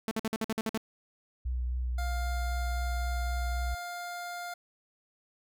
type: tone bursts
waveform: sawtooth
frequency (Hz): 221.4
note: A3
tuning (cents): +11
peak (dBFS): -25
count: 9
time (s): 0.08-0.776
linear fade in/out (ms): 0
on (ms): 32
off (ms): 51
type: tone with vibrato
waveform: sine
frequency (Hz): 61.74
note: B1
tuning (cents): 0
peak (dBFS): -29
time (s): 1.45-3.75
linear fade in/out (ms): 10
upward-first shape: triangle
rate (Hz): 3.8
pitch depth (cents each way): 24
type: tone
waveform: 25% pulse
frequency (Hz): 703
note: F5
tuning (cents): +11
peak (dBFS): -33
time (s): 1.98-4.54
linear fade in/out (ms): 5
effects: none